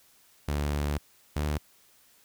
sawtooth tone pair in turn, 73 / 74.58 Hz, D2 / D2, -10 / +27 cents, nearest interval unison, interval 37 cents, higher second, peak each -23 dBFS, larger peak neither, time 0.48-0.98 / 1.36-1.58 s, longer first, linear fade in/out 5 ms, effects white hiss -61 dBFS RMS until 2.24 s

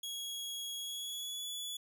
sawtooth tone with pitch glide, 3321 to 3420 Hz, G#7 to A7, -1 to -50 cents, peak -36 dBFS, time 0.03-1.77 s, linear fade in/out 5 ms, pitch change +51 cents, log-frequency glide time 0.78-1.47 s, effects 13-bit

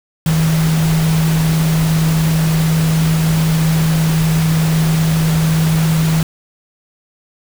sine tone in noise, 160 Hz, D#3, 49 cents sharp, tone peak -11 dBFS, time 0.26-6.23 s, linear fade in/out 2 ms, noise pink, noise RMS -23 dBFS, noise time 0.26-6.23 s, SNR +9 dB, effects none

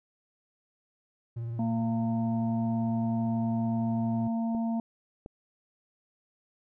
triangle tone with vibrato, 116.54 Hz, A#2, in tune, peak -30 dBFS, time 1.36-4.28 s, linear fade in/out 10 ms, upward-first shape sine, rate 18 Hz, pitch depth 35 cents each way
harmonic tone, 228.2 Hz, A#3, 37 cents flat, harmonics 1 / 3 / 4, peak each -27 / -38 / -43 dBFS, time 1.59-4.8 s, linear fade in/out 2 ms
clicks, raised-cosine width 2 ms, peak -28 / -28 dBFS, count 2, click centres 4.549 / 5.261 s
effects none

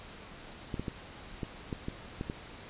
clicks, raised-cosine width 3 ms, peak -21 dBFS, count 8, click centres 0.742 / 0.796 / 0.882 / 1.432 / 1.728 / 1.884 / 2.211 / 2.299 s, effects pink hiss -48 dBFS RMS until 2.69 s + resampled to 8000 Hz

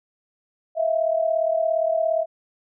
sine tone pair together, 644 / 681.3 Hz, E5 / F5, -41 / -43 cents, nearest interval minor second, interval 98 cents, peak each -20 / -24 dBFS, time 0.75-2.26 s, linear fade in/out 50 ms, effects none

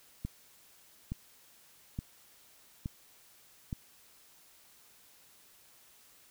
click train, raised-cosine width 5 ms, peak -23 dBFS, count 5, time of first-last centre 0.25-3.728 s, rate 1.15 Hz, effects white hiss -61 dBFS RMS until 6.3 s

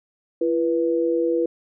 sine tone pair together, 338.4 / 488.7 Hz, E4 / B4, +45 / -18 cents, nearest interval tritone, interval 637 cents, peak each -21 dBFS, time 0.41-1.46 s, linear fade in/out 5 ms, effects none

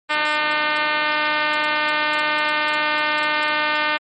5% pulse tone with band-pass filter, 302.2 Hz, D4, 50 cents sharp, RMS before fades -20 dBFS, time 0.09-3.98 s, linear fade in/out 20 ms, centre 1400 Hz, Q 0.71, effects MP3 32 kbps

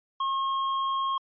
triangle tone with tanh clipping, 1079 Hz, C#6, 47 cents flat, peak -27 dBFS, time 0.2-1.18 s, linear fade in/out 5 ms, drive 14 dB, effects resampled to 11025 Hz

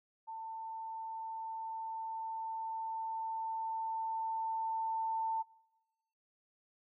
sine tone with level ramp, 894 Hz, A5, 27 cents sharp, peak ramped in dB -41 to -32 dBFS, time 0.27-5.43 s, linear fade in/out 20 ms, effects noise-tail reverb RT60 1.0 s tail -22 dB re dry

